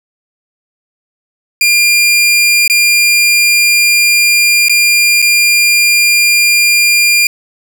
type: tone with dropouts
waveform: sawtooth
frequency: 2400 Hz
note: D7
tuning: 37 cents sharp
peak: -3 dBFS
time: 1.61-7.27 s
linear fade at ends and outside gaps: 2 ms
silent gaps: 2.678-2.698 / 4.684-4.695 / 5.219-5.224 s
effects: none